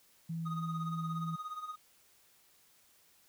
sine tone with vibrato, 164 Hz, E3, 9 cents flat, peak -35 dBFS, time 0.29-1.36 s, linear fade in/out 10 ms, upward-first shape triangle, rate 3.5 Hz, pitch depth 12 cents each way
triangle tone with tremolo, 1244.5 Hz, D#6, in tune, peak -35 dBFS, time 0.45-1.76 s, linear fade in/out 20 ms, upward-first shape sine, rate 17 Hz, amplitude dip 70%
effects white hiss -66 dBFS RMS until 3.28 s

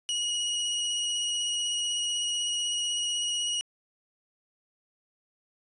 sawtooth tone with vibrato, 2900 Hz, F#7, 35 cents flat, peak -24 dBFS, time 0.09-3.61 s, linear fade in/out 0 ms, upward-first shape sine, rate 16 Hz, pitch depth 15 cents each way, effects resampled to 22050 Hz

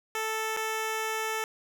10% pulse tone with dropouts, 440 Hz, A4, in tune, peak -21 dBFS, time 0.15-1.44 s, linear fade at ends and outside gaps 1 ms, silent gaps 0.566-0.571 s, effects none

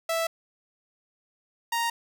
sawtooth tone pair in turn, 659 / 932 Hz, E5 / A#5, -1 / -1 cents, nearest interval tritone, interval 600 cents, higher second, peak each -21 dBFS, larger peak neither, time 0.09-0.27 / 1.72-1.9 s, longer neither, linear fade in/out 5 ms, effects none

